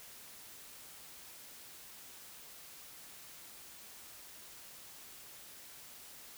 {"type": "silence", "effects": ["white hiss -53 dBFS RMS until 6.37 s"]}